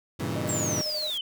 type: chord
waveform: 20% pulse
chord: G diminished seventh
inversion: none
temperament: equal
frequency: 98 / 116.54 / 138.59 / 164.81 Hz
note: G2 / Bb2 / Db3 / Fb3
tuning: 0 / 0 / 0 / 0 cents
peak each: -29 dBFS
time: 0.19-0.82 s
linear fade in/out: 10 ms
type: tone with tremolo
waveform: sine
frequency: 611 Hz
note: D#5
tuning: 32 cents flat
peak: -33 dBFS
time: 0.36-1.1 s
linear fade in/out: 0 ms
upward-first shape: square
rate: 12 Hz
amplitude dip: 55%
type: noise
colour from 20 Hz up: white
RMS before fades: -42 dBFS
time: 0.47-1.18 s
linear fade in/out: 5 ms
type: linear sweep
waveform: sine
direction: down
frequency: 7660 to 2976 Hz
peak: -28 dBFS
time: 0.49-1.21 s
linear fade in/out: 2 ms
effects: none